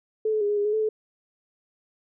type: tone with pitch steps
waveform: sine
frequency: 435.2 / 430.7 / 409.7 / 415.5 / 409.1 / 420.9 / 436 / 432.1 Hz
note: A4 / A4 / G#4 / G#4 / G#4 / G#4 / A4 / A4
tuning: -19 / -37 / -24 / +1 / -26 / +23 / -16 / -31 cents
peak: -21 dBFS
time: 0.25-0.89 s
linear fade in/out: 5 ms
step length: 80 ms
effects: none